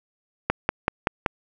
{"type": "click train", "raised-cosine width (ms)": 0.5, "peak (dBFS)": -4, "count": 5, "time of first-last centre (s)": [0.5, 1.262], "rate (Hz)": 5.25, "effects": []}